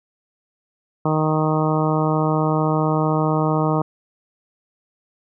harmonic tone, 155.56 Hz, D#3, in tune, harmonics 1 / 2 / 3 / 4 / 5 / 6 / 7 / 8, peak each -20 / -23 / -25 / -26 / -27 / -28 / -28 / -29 dBFS, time 1.05-3.82 s, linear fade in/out 5 ms, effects none

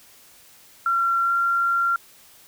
sine tone with pitch glide, 1367 to 1378.1 Hz, F6 to F6, -37 to -23 cents, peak -18 dBFS, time 0.86-1.96 s, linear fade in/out 2 ms, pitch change +14 cents, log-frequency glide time 1.23-1.32 s, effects white hiss -51 dBFS RMS until 2.47 s

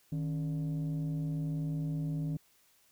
sine tone pair together, 155.56 / 276.9 Hz, D#3 / C#4, 0 / -2 cents, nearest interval minor seventh, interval 998 cents, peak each -30 / -37 dBFS, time 0.12-2.37 s, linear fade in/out 5 ms, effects tanh soft clip ceiling -29 dBFS + white hiss -67 dBFS RMS until 2.91 s

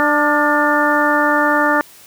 harmonic tone with a mistuned harmonic, 296.4 Hz, D4, 16 cents sharp, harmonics 1 / 2 / 3 / 4 / 5 / 6, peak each -19 / -19 / -19 / -19 / -19 / -19 dBFS, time 0-1.81 s, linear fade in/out 0 ms, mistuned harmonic 5, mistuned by -56 cents, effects white hiss -43 dBFS RMS until 2.06 s

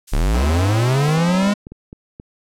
violet noise, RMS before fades -31 dBFS, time 0.07-1.17 s, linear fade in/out 10 ms
square linear sweep, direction up, 30.41 to 207.7 Hz, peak -15 dBFS, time 0.12-1.54 s, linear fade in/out 10 ms
15% pulse chord, Ab augmented, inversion none, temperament just, 207.7 / 259.6 / 324.5 Hz, Ab3 / C4 / E4, 0 / -13 / -27 cents, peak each -27 / -22 / -25 dBFS, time 0.34-1.53 s, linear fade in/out 5 ms
clicks, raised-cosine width 3 ms, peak -22 dBFS, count 10, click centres 1.086 / 1.181 / 1.292 / 1.35 / 1.43 / 1.473 / 1.669 / 1.72 / 1.929 / 2.199 s
effects low-pass 8000 Hz 12 dB/octave

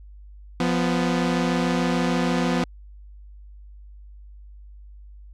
sawtooth tone pair together, 174.61 / 248.6 Hz, F3 / B3, 0 / +12 cents, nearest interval tritone, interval 612 cents, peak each -19 dBFS, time 0.6-2.64 s, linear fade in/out 2 ms, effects added 50 Hz sine -41 dBFS peak until 5.33 s + low-pass 6000 Hz 12 dB/octave

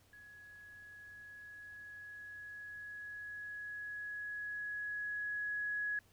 sine tone with level ramp, 1678 Hz, G#6, 17 cents sharp, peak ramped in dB -54 to -34 dBFS, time 0.13-5.99 s, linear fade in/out 2 ms, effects added 94 Hz sine -69 dBFS peak until 6.12 s + pink hiss -69 dBFS RMS until 6.12 s

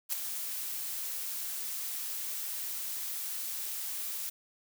blue noise with ADSR envelope, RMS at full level -30 dBFS, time 0.09-4.3 s, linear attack 36 ms, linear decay 12 ms, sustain -7 dB, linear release 11 ms, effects none

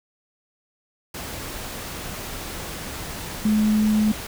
sine tone in noise, 213.8 Hz, A3, 49 cents flat, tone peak -16 dBFS, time 3.45-4.12 s, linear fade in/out 5 ms, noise pink, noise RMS -33 dBFS, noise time 1.14-4.27 s, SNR +14 dB, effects none

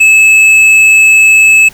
sine tone with hard clipping, 2602 Hz, E7, 23 cents flat, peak -3 dBFS, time 0-1.69 s, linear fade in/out 10 ms, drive 6 dB, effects pink hiss -36 dBFS RMS until 1.73 s

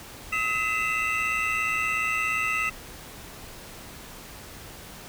triangle tone cluster, 1280 / 2028 / 2598 / 2715 Hz, D#6 / B6 / E7 / F7, +49 / +45 / -26 / -50 cents, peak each -28 dBFS, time 0.32-2.7 s, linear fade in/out 10 ms, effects pink hiss -43 dBFS RMS until 5.08 s

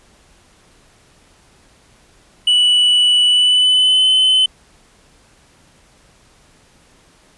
triangle tone with pitch glide, 2957 to 3042 Hz, F#7 to F#7, -2 to +47 cents, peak -8 dBFS, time 2.47-4.46 s, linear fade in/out 5 ms, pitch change +49 cents, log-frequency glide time 3.26-4.08 s, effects pink hiss -51 dBFS RMS until 7.37 s + resampled to 24000 Hz

